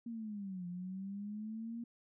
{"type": "linear two-way sweep", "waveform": "sine", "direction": "down then up", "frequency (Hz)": [236.4, 174.61, 236.4], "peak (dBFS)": -40, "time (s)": [0.06, 1.84], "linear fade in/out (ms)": 5, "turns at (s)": 0.67, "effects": []}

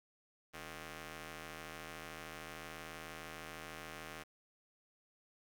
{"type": "ring-modulated tone", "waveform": "5% pulse", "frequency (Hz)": 160.3, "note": "E3", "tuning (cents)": -48, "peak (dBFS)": -32, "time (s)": [0.53, 4.24], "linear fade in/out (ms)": 20, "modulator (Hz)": 925, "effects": ["12-bit"]}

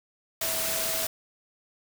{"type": "tone in noise", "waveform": "sine", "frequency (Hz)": 652, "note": "E5", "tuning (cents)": -19, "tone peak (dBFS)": -36, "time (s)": [0.41, 1.07], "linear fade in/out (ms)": 5, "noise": "white", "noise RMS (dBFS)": -29, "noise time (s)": [0.41, 1.07], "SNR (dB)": -10, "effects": []}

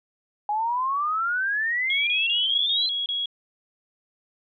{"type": "exponential sweep", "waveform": "sine", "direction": "up", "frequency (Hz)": [823, 4133], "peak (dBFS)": -22, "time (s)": [0.49, 2.89], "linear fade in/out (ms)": 2}
{"type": "tone bursts", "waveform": "sine", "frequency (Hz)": 3322, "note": "G#7", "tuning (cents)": 0, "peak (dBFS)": -24, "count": 7, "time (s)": [1.9, 3.258], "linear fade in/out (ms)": 2, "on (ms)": 170, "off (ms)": 28}
{"effects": []}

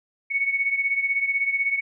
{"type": "beating tone pair", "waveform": "sine", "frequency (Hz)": [2217, 2233], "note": ["C#7", "C#7"], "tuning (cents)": [0, 12], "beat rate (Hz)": 16, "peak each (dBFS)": [-22, -27], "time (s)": [0.3, 1.81], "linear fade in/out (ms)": 20, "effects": []}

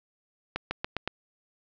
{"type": "accelerating click train", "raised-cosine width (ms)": 0.3, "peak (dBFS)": -13, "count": 5, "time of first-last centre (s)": [0.56, 1.076], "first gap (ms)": 150, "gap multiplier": 0.9, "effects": ["low-pass 5000 Hz 12 dB/octave"]}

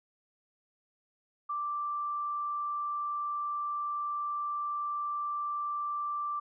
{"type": "tone", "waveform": "sine", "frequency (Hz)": 1174.7, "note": "D6", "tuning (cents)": 0, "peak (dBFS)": -31, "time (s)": [1.49, 6.4], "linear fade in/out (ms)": 10, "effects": []}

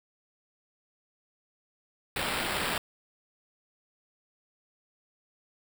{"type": "noise with sample-and-hold", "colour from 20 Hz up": "white", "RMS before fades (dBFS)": -31, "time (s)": [2.16, 2.78], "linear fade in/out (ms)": 2, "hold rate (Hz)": 6300, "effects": []}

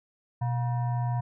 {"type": "tone with frequency modulation", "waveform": "sine", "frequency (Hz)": 123, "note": "B2", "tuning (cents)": -7, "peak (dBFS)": -25, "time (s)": [0.41, 1.21], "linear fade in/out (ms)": 10, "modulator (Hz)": 835, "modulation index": 0.49, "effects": []}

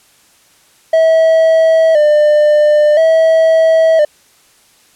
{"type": "tone with vibrato", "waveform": "triangle", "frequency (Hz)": 622.3, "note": "D#5", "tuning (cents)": 0, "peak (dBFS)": -4, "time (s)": [0.93, 4.05], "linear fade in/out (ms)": 5, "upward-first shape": "square", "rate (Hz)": 0.49, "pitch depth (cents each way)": 67, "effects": ["white hiss -49 dBFS RMS until 4.95 s", "low-pass 11000 Hz 12 dB/octave"]}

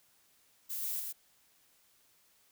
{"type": "noise with echo", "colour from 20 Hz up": "violet", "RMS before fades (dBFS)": -38, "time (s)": [0.69, 1.01], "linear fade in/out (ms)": 20, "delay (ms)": 120, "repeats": 1, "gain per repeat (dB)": -2, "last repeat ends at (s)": 1.13, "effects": ["white hiss -68 dBFS RMS until 2.51 s"]}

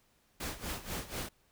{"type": "noise with tremolo", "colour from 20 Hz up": "pink", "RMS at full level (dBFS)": -37, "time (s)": [0.4, 1.29], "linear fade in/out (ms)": 5, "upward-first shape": "sine", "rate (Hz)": 4.1, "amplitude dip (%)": 80, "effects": ["pink hiss -70 dBFS RMS until 1.51 s"]}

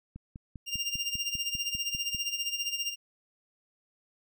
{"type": "click train", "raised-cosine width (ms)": 5, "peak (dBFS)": -30, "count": 11, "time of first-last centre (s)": [0.16, 2.148], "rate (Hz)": 5.03}
{"type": "tone with tremolo", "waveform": "25% pulse", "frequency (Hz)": 2797, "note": "F7", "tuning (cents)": 2, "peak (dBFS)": -24, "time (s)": [0.66, 2.96], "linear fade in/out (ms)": 50, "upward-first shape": "sine", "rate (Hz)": 15, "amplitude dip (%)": 70}
{"effects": []}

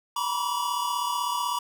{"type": "tone cluster", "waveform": "square", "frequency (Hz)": [954, 990, 1146], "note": ["A#5", "B5", "D6"], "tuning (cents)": [40, 4, -43], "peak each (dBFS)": -31, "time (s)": [0.16, 1.59], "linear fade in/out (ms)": 5, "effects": ["8-bit"]}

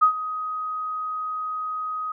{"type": "tone with ADSR envelope", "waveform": "sine", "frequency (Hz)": 1256, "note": "D#6", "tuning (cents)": 16, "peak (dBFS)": -11, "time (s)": [0.01, 2.12], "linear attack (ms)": 20, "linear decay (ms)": 93, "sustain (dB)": -15, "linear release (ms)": 4, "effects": []}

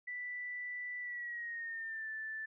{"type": "tone with pitch glide", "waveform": "sine", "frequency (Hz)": [1975, 1759.5], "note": ["B6", "A6"], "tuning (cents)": [0, 0], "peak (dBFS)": -39, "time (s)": [0.07, 2.46], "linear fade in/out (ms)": 10, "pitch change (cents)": -200, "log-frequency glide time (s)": [1, 2.09], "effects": []}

